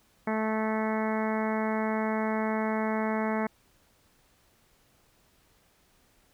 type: harmonic tone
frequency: 218.3 Hz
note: A3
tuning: 13 cents flat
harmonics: 1 / 2 / 3 / 4 / 5 / 6 / 7 / 8 / 9 / 10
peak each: -29 / -34 / -34 / -35 / -39 / -41 / -43 / -42 / -42 / -42 dBFS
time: 0.27-3.47 s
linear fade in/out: 5 ms
effects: pink hiss -65 dBFS RMS until 6.33 s